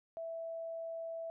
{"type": "tone", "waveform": "sine", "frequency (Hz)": 659.3, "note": "E5", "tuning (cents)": 0, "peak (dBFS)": -39, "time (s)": [0.17, 1.3], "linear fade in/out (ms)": 0, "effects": []}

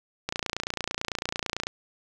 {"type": "click train", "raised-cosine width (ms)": 0.2, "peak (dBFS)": -11, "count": 41, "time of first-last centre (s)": [0.29, 1.669], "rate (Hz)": 29, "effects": []}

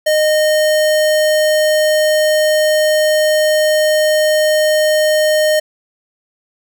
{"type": "tone", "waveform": "square", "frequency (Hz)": 615, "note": "D#5", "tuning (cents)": -20, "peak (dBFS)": -11, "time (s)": [0.06, 5.6], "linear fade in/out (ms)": 10, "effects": []}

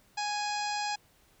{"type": "harmonic tone", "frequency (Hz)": 830.6, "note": "G#5", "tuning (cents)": 0, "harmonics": [1, 2, 3, 4, 5, 6, 7, 8, 9], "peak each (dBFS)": [-32, -40, -40, -46, -42, -40, -47, -49, -46], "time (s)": [0.17, 0.96], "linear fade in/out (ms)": 10, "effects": ["pink hiss -64 dBFS RMS until 1.4 s"]}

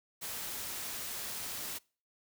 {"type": "noise", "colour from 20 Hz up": "white", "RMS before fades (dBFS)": -40, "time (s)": [0.21, 1.79], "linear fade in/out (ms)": 20, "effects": ["noise-tail reverb RT60 0.4 s tail -25 dB re dry"]}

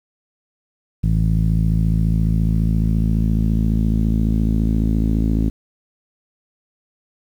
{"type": "tone with low-pass filter sweep", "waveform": "sawtooth", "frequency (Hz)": 54.5, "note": "A1", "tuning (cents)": -16, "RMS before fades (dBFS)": -17, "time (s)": [1.03, 5.5], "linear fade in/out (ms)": 10, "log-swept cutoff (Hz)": [160, 260], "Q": 3, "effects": ["8-bit"]}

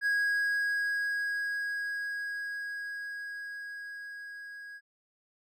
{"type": "tone with level ramp", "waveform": "triangle", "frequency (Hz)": 1649, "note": "G#6", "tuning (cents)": -13, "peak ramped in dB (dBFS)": [-23, -41], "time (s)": [0.01, 4.81], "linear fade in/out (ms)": 50, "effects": []}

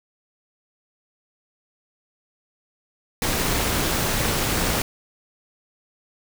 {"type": "noise with amplitude modulation", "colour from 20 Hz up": "pink", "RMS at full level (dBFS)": -20, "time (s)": [3.22, 4.82], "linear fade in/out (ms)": 2, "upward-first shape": "sine", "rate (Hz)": 266, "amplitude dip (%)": 60, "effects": []}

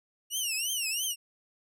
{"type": "tone with vibrato", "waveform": "15% pulse", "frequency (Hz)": 2830, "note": "F7", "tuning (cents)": 22, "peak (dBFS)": -22, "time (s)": [0.3, 1.16], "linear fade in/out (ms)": 50, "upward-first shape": "triangle", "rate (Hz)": 3, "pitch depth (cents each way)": 210, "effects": []}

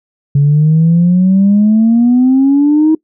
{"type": "exponential sweep", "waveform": "sine", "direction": "up", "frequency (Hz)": [139.9, 319], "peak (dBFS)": -4, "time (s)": [0.35, 2.95], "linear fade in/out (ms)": 5, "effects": ["noise-tail reverb RT60 0.1 s tail -22 dB re dry", "tanh soft clip ceiling -2 dBFS"]}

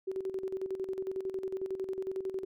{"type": "tone with tremolo", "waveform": "sine", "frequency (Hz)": 380.8, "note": "F#4", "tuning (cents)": 50, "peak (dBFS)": -31, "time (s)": [0.07, 2.45], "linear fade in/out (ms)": 10, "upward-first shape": "square", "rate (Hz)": 11, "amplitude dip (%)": 65, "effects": []}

